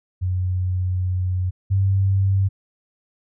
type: tone pair in turn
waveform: sine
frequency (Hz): 91.6 / 97.05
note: F#2 / G2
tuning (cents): -17 / -17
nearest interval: minor second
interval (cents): 100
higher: second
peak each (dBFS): -19 / -15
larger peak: second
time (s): 0.21-1.51 / 1.7-2.49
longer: first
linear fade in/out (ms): 20
effects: none